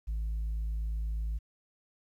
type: tone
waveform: sine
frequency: 54.2 Hz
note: A1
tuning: 25 cents flat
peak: -28 dBFS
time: 0.07-1.39 s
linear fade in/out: 20 ms
effects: tanh soft clip ceiling -29 dBFS + 11-bit